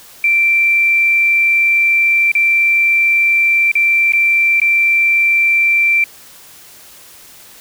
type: tone with dropouts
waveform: sine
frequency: 2349 Hz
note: D7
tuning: in tune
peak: -9 dBFS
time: 0.24-6.04 s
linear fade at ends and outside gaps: 2 ms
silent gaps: 2.317-2.351 / 3.716-3.753 / 4.122-4.134 / 4.6-4.616 s
effects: white hiss -40 dBFS RMS until 7.6 s